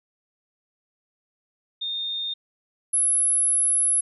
sine tone pair in turn, 3653 / 10947 Hz, A#7 / F9, -36 / -36 cents, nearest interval octave + perfect fifth, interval 1900 cents, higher second, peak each -26 / -18 dBFS, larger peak second, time 1.81-2.34 / 2.93-4.01 s, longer second, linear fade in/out 10 ms, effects none

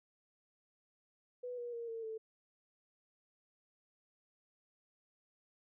sine tone with pitch steps, 493.9 / 480.4 / 467.3 / 454.5 / 442.1 Hz, B4 / B4 / A#4 / A#4 / A4, 0 / -48 / +4 / -44 / +8 cents, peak -40 dBFS, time 1.43-2.18 s, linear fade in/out 10 ms, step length 150 ms, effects none

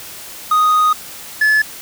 triangle tone pair in turn, 1244.5 / 1722.9 Hz, D#6 / A6, 0 / -37 cents, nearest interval tritone, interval 563 cents, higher second, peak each -8 dBFS, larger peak neither, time 0.51-0.93 / 1.41-1.62 s, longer first, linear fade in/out 5 ms, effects white hiss -33 dBFS RMS until 1.81 s

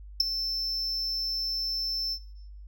triangle tone with ADSR envelope, 5320 Hz, E8, 15 cents sharp, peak -14 dBFS, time 0.2-2.19 s, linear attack 4 ms, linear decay 12 ms, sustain -13 dB, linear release 66 ms, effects noise-tail reverb RT60 0.8 s tail -19 dB re dry + added 50 Hz sine -42 dBFS peak until 2.67 s

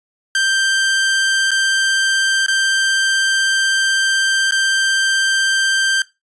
sawtooth tone with dropouts, 1571 Hz, G6, 3 cents sharp, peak -10 dBFS, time 0.35-6.02 s, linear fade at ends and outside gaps 2 ms, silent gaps 1.508-1.515 / 2.463-2.482 / 4.51-4.521 s, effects noise-tail reverb RT60 0.2 s tail -17 dB re dry + resampled to 22050 Hz

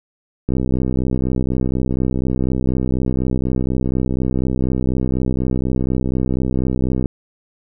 click train, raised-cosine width 3 ms, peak -7 dBFS, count 422, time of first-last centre 0.49-7.058 s, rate 64.1 Hz, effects none

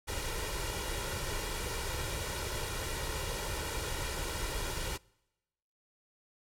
pink noise with comb filter, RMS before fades -36 dBFS, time 0.07-4.98 s, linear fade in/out 20 ms, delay 2.1 ms, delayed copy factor +0.65, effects noise-tail reverb RT60 1.0 s tail -26 dB re dry + low-pass 12000 Hz 12 dB/octave

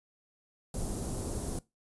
pink band-stop noise, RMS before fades -35 dBFS, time 0.74-1.59 s, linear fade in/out 2 ms, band 520 to 10000 Hz, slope 12 dB/octave, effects noise-tail reverb RT60 0.2 s tail -19 dB re dry + resampled to 24000 Hz

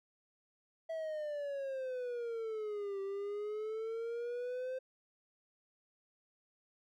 triangle exponential two-way sweep, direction down then up, 656 to 389.7 to 521 Hz, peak -35 dBFS, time 0.89-4.79 s, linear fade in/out 10 ms, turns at 3.01 s, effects none

